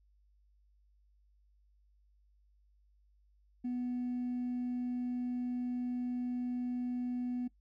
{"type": "tone with hard clipping", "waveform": "triangle", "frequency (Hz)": 246.9, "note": "B3", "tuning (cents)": 0, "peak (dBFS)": -33, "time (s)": [3.64, 7.48], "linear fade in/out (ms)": 10, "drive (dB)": 2, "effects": ["noise-tail reverb RT60 0.1 s tail -19 dB re dry", "added 50 Hz sine -65 dBFS peak until 7.6 s"]}